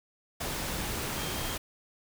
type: tone in noise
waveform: sine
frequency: 3200 Hz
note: G7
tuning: 35 cents sharp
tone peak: -44 dBFS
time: 1.16-1.55 s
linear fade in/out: 10 ms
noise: pink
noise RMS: -34 dBFS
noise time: 0.4-1.58 s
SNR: -13 dB
effects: none